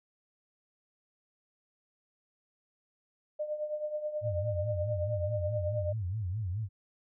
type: tone with tremolo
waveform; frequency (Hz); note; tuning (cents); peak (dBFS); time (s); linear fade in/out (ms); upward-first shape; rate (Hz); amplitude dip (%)
sine; 604; D5; +48; -29; 3.39-5.93; 10; triangle; 9.3; 75
type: tone with vibrato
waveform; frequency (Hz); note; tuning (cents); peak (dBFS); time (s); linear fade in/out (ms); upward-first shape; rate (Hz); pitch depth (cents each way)
sine; 99; G2; +18; -31; 4.21-6.69; 50; sine; 4.7; 220
effects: none